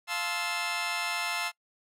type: chord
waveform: 15% pulse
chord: F major seventh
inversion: none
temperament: just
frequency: 698.5 / 873.1 / 1047.7 / 1309.6 Hz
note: F5 / A5 / C6 / E6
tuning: 0 / -14 / +2 / -12 cents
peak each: -30 dBFS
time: 0.07-1.52 s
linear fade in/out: 50 ms
effects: noise-tail reverb RT60 0.1 s tail -22 dB re dry + low-pass 12000 Hz 12 dB/octave